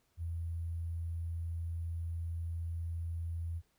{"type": "tone with sample-and-hold", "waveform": "sine", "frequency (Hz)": 83.7, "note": "E2", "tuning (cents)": 27, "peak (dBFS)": -35, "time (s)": [0.17, 3.62], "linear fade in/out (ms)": 50, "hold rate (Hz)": 11025, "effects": ["pink hiss -75 dBFS RMS until 3.78 s"]}